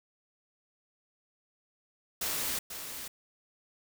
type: noise with echo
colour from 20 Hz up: white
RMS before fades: -33 dBFS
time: 2.21-2.59 s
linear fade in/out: 5 ms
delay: 490 ms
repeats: 1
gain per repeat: -8 dB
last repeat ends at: 3.08 s
effects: none